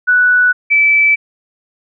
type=tone pair in turn; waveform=sine; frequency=1480 / 2312 Hz; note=F#6 / D7; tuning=0 / -28 cents; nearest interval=minor sixth; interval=772 cents; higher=second; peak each=-7 dBFS; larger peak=neither; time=0.07-0.53 / 0.7-1.16 s; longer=neither; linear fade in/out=20 ms; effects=none